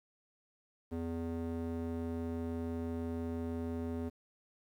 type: tone with band-pass filter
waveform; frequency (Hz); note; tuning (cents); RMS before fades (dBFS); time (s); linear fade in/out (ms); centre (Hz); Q
square; 83; E2; +12; -38; 0.91-4.1; 20; 310; 1.3
effects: 11-bit